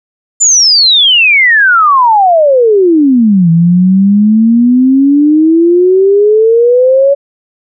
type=exponential two-way sweep; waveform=sine; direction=down then up; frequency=7260 to 163.6 to 566 Hz; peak=-3 dBFS; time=0.4-7.15 s; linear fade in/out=20 ms; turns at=3.5 s; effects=none